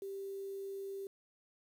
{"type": "tone with quantisation", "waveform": "sine", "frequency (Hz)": 392, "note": "G4", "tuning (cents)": 0, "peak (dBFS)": -40, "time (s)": [0.02, 1.07], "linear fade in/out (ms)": 2, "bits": 10, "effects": []}